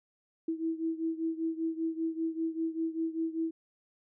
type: beating tone pair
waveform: sine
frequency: 324 / 329.1 Hz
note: E4 / E4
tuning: -30 / -3 cents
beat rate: 5.1 Hz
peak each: -32 / -35 dBFS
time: 0.48-3.51 s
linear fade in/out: 5 ms
effects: none